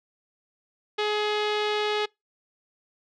sawtooth tone with low-pass filter, 421.1 Hz, G#4, 24 cents sharp, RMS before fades -26 dBFS, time 0.98-2.06 s, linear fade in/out 10 ms, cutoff 3600 Hz, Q 2.3, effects noise-tail reverb RT60 0.2 s tail -26 dB re dry

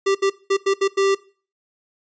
square tone bursts at uneven times, 392 Hz, G4, in tune, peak -16 dBFS, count 6, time 0.06-0.15 / 0.22-0.3 / 0.5-0.57 / 0.66-0.74 / 0.81-0.88 / 0.97-1.15 s, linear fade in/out 10 ms, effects noise-tail reverb RT60 0.4 s tail -20 dB re dry + resampled to 16000 Hz

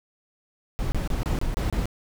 brown noise bursts, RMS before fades -25 dBFS, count 7, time 0.79-1.856 s, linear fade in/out 0 ms, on 130 ms, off 26 ms, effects none

